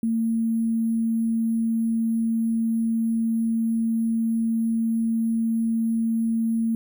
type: tone with sample-and-hold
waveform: sine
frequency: 226.6 Hz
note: A#3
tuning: 49 cents flat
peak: -20 dBFS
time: 0.03-6.75 s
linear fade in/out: 2 ms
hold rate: 11025 Hz
effects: none